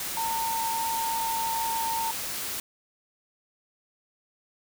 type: tone in noise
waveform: sine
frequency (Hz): 909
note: A#5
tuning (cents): -44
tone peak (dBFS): -27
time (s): 0.17-2.11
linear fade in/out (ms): 2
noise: white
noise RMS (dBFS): -33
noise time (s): 0-2.6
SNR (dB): +3
effects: none